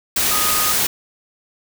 sine tone in noise, 1244.5 Hz, D#6, in tune, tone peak -23 dBFS, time 0.31-0.72 s, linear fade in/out 5 ms, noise white, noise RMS -18 dBFS, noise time 0.16-0.87 s, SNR -8 dB, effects none

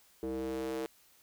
square ring-modulated tone, 65.1 Hz, C2, 8 cents flat, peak -32 dBFS, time 0.23-0.86 s, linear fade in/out 0 ms, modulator 391 Hz, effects white hiss -64 dBFS RMS until 1.22 s

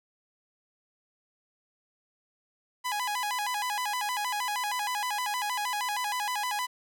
sawtooth tone with vibrato, 911 Hz, A#5, 40 cents flat, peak -25 dBFS, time 2.84-6.67 s, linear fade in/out 20 ms, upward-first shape square, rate 6.4 Hz, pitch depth 160 cents each way, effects none

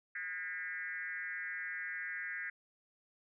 sine tone with frequency modulation, 1807 Hz, A6, 46 cents sharp, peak -38 dBFS, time 0.15-2.5 s, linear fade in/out 5 ms, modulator 183 Hz, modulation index 1.6, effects none

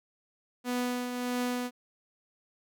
sawtooth tone with tremolo, 246.9 Hz, B3, in tune, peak -24 dBFS, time 0.64-1.71 s, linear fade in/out 50 ms, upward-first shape triangle, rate 1.6 Hz, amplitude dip 50%, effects none

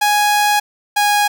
sawtooth tone pair in turn, 830.6 / 824.9 Hz, G#5 / G#5, 0 / -12 cents, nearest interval unison, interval 12 cents, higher first, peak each -8 dBFS, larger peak neither, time 0.01-0.6 / 0.96-1.28 s, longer first, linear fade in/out 10 ms, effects none

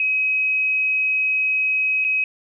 sine tone with dropouts, 2540 Hz, D#7, 35 cents sharp, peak -17 dBFS, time 0-2.24 s, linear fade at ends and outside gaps 2 ms, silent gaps 2.043-2.047 s, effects none

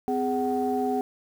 sine tone cluster, 255.8 / 414.4 / 750 Hz, C4 / G#4 / F#5, -39 / -4 / +23 cents, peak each -27 dBFS, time 0.08-1.01 s, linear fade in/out 0 ms, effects tanh soft clip ceiling -15 dBFS + 8-bit

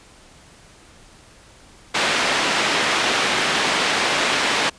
white band-pass noise, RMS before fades -20 dBFS, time 1.94-4.7 s, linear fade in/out 10 ms, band 210 to 3100 Hz, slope 12 dB/octave, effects pink hiss -48 dBFS RMS until 4.78 s + resampled to 22050 Hz

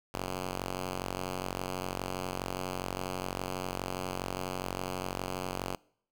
5% pulse ring-modulated tone, 92.2 Hz, F#2, 6 cents flat, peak -20 dBFS, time 0.14-5.75 s, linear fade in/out 0 ms, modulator 68.6 Hz, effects noise-tail reverb RT60 0.6 s tail -24 dB re dry

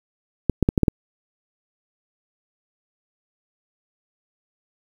clicks, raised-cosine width 3 ms, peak -3 dBFS, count 6, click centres 0.497 / 0.627 / 0.689 / 0.778 / 0.833 / 0.882 s, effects 7-bit

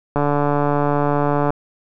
click train, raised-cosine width 1 ms, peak -5 dBFS, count 196, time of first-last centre 0.16-1.505 s, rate 145 Hz, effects none

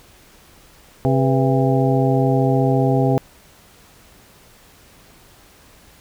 harmonic tone with a mistuned harmonic, 133.7 Hz, C3, 38 cents sharp, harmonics 1 / 2 / 3 / 4 / 5 / 6, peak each -17 / -20 / -22 / -23 / -24 / -25 dBFS, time 1.05-3.18 s, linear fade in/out 0 ms, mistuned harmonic 4, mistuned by -130 cents, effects pink hiss -49 dBFS RMS until 6 s

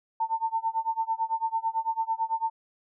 sine tone with tremolo, 899 Hz, A5, 37 cents sharp, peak -22 dBFS, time 0.2-2.5 s, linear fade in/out 5 ms, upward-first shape sine, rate 9 Hz, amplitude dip 95%, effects none

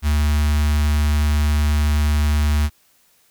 square tone with notch filter, 74.1 Hz, D2, 16 cents sharp, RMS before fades -17 dBFS, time 0.02-2.7 s, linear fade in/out 50 ms, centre 460 Hz, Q 0.51, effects white hiss -58 dBFS RMS until 3.3 s

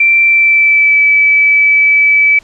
sine tone with pitch glide, 2349 to 2301 Hz, D7 to D7, 0 to -36 cents, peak -5 dBFS, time 0-2.39 s, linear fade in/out 5 ms, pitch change -36 cents, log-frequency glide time 0.22-1 s, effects pink hiss -44 dBFS RMS until 2.43 s + low-pass 7000 Hz 12 dB/octave

